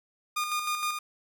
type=tone with tremolo; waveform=sawtooth; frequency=1218 Hz; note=D#6; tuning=37 cents flat; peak=-23 dBFS; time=0.36-0.99 s; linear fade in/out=10 ms; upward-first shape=square; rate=6.4 Hz; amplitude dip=45%; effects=none